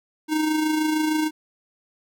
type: tone with amplitude modulation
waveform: square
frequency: 310 Hz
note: D#4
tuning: 6 cents flat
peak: -19 dBFS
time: 0.28-1.31 s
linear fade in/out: 50 ms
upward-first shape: sine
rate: 26.5 Hz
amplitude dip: 40%
effects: none